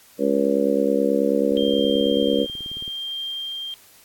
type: harmonic tone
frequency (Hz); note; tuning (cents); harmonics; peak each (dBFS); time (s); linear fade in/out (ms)
69.3; C#2; 0; 3 / 4 / 5 / 6 / 7 / 8; -25 / -23 / -27 / -28 / -21 / -25; 0.18-2.47; 50
type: click train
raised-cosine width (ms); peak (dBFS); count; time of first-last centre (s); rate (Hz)
3; -28; 26; 1.52-2.879; 18.4
type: tone with tremolo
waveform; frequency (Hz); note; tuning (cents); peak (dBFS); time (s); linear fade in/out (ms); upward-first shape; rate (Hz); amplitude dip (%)
sine; 3186; G7; +27; -26; 1.57-3.74; 0; triangle; 0.75; 35
effects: white hiss -51 dBFS RMS until 4.04 s + AAC 64 kbps